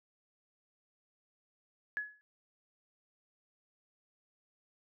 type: tone with exponential decay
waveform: sine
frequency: 1693 Hz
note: G#6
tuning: 33 cents sharp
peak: -30 dBFS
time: 1.97-2.21 s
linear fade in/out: 0 ms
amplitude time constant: 52 ms
effects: none